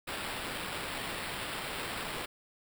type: noise with sample-and-hold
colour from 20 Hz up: violet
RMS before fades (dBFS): -38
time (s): 0.07-2.26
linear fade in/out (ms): 10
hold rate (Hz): 6300
effects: none